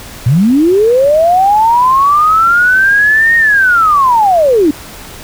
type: linear two-way sweep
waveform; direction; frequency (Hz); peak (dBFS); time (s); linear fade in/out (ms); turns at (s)
sine; up then down; 109 to 1864.7 to 276.8; -5; 0.26-4.71; 5; 3.36
effects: pink hiss -30 dBFS RMS until 5.23 s